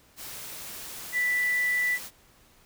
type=tone in noise; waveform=sine; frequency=1975.5 Hz; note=B6; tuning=in tune; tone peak=-23 dBFS; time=1.12-1.99 s; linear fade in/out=50 ms; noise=white; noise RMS=-40 dBFS; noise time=0.16-2.11 s; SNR=+14 dB; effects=pink hiss -59 dBFS RMS until 2.65 s